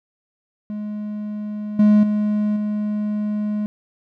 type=tone with level steps; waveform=triangle; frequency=210 Hz; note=G#3; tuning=19 cents sharp; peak=-23 / -8 / -15 / -18 dBFS; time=0.7-3.66 s; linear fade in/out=0 ms; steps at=1.79 / 2.03 / 2.56 s; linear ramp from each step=5 ms; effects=none